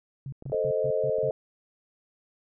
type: tone bursts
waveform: sine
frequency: 135.9 Hz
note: C#3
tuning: 34 cents flat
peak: -33 dBFS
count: 6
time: 0.26-1.294 s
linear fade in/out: 2 ms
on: 64 ms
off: 130 ms
type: clicks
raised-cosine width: 2 ms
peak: -30 dBFS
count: 7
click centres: 0.424 / 0.462 / 0.498 / 0.546 / 0.645 / 0.858 / 1.185 s
type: chord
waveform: sine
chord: A diminished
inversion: none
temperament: equal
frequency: 440 / 523.3 / 622.3 Hz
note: A4 / C5 / Eb5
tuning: 0 / 0 / 0 cents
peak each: -28 dBFS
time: 0.52-1.31 s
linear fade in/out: 2 ms
effects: none